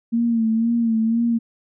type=tone with vibrato; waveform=sine; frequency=228.5 Hz; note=A#3; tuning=34 cents flat; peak=-16 dBFS; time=0.12-1.39 s; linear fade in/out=20 ms; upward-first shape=sine; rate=2 Hz; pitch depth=51 cents each way; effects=none